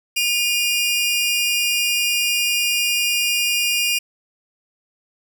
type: tone pair together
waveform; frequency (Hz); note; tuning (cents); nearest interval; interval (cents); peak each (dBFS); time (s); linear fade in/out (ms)
sawtooth; 2444 / 2814; D#7 / F7; -32 / +12; major second; 244; -17; 0.16-3.99; 10
effects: none